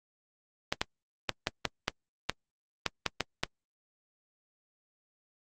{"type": "clicks", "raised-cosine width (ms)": 0.2, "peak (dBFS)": -9, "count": 11, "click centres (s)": [0.725, 0.815, 1.293, 1.471, 1.653, 1.881, 2.296, 2.863, 3.063, 3.207, 3.435], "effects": ["Opus 32 kbps"]}